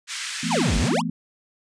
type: band-pass noise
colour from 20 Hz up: pink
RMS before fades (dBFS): -31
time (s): 0.07-0.92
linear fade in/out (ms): 50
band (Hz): 1600 to 9100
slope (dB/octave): 24
type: chord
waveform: sine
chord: E suspended fourth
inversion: none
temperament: equal with one note detuned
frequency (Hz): 168.76 / 220 / 246.9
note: E3 / A3 / B3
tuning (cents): +41 / 0 / 0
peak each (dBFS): -28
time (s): 0.43-1.1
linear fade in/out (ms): 5
type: exponential two-way sweep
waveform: square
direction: down then up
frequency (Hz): 1198 to 43 to 1198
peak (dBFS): -21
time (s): 0.5-1.02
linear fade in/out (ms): 20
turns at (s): 0.77
effects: resampled to 22050 Hz